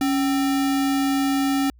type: tone with sample-and-hold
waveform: sine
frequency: 276.6 Hz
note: C#4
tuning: 4 cents flat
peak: -18 dBFS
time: 0.01-1.7 s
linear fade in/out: 2 ms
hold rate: 1050 Hz
effects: added 60 Hz sine -48 dBFS peak until 1.79 s